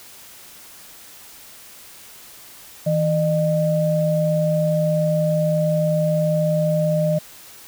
sine tone pair together, 161.24 / 607 Hz, E3 / D#5, -38 / -43 cents, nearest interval octave + major seventh, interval 2295 cents, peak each -19 dBFS, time 2.86-7.19 s, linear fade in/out 10 ms, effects white hiss -43 dBFS RMS until 7.67 s

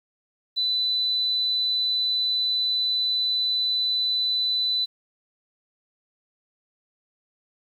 sine tone, 3995 Hz, B7, 19 cents sharp, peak -21 dBFS, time 0.56-4.86 s, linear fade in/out 20 ms, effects 9-bit

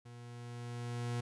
40% pulse tone with level ramp, 120 Hz, B2, 49 cents flat, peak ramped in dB -49 to -33 dBFS, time 0.05-1.21 s, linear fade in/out 10 ms, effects resampled to 24000 Hz

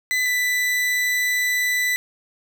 40% pulse tone pair in turn, 2007 / 1987.4 Hz, B6 / B6, +27 / +10 cents, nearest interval unison, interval 17 cents, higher first, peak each -18 dBFS, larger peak neither, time 0.11-0.26 / 0.26-1.96 s, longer second, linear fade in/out 0 ms, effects 8-bit

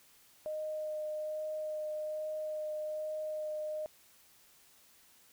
sine tone with vibrato, 615 Hz, D#5, 20 cents flat, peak -35 dBFS, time 0.46-3.86 s, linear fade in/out 0 ms, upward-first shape sine, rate 1.2 Hz, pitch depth 9 cents each way, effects white hiss -63 dBFS RMS until 5.32 s

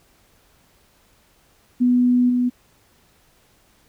sine tone with level steps, 246.9 Hz, B3, in tune, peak -13 / -16 dBFS, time 1.8-2.5 s, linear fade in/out 20 ms, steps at 2.29 s, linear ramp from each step 10 ms, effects pink hiss -58 dBFS RMS until 3.88 s

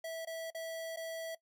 square tone with dropouts, 654 Hz, E5, 14 cents flat, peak -39 dBFS, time 0.04-1.35 s, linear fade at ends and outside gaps 5 ms, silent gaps 0.251-0.271 / 0.504-0.547 / 0.962-0.97 s, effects noise-tail reverb RT60 0.1 s tail -19 dB re dry + MP3 96 kbps

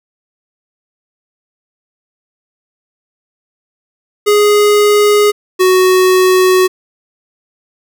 square tone pair in turn, 415.3 / 370.9 Hz, G#4 / F#4, 0 / +4 cents, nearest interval major second, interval 196 cents, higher first, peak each -7 dBFS, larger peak neither, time 4.26-5.32 / 5.59-6.68 s, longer second, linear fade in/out 20 ms, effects none

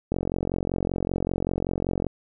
click train, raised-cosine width 2 ms, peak -12 dBFS, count 89, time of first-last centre 0.12-2.067 s, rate 45.2 Hz, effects none

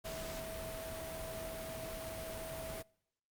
sine tone in noise, 649 Hz, E5, 27 cents flat, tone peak -44 dBFS, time 0.04-2.83 s, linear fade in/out 20 ms, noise pink, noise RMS -45 dBFS, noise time 0.04-2.83 s, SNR -2 dB, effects noise-tail reverb RT60 0.8 s tail -26 dB re dry + Opus 48 kbps

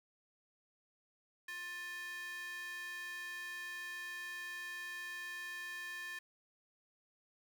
square tone with high-pass filter, 353.3 Hz, F4, 20 cents sharp, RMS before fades -45 dBFS, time 1.48-6.19 s, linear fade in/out 5 ms, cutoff 1800 Hz, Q 3.7, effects 11-bit

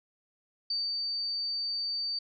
sine tone with ADSR envelope, 4602 Hz, D8, 36 cents flat, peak -28 dBFS, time 0.7-2.19 s, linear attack 5 ms, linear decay 220 ms, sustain -2 dB, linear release 6 ms, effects none

